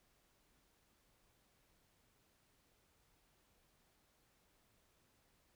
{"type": "silence", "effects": ["pink hiss -75 dBFS RMS until 5.55 s"]}